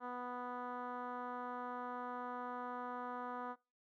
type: tone with low-pass filter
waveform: 10% pulse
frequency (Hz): 246.9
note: B3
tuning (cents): 0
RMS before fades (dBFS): -44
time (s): 0-3.56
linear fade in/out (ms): 50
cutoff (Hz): 1200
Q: 1.9
effects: noise-tail reverb RT60 0.3 s tail -24 dB re dry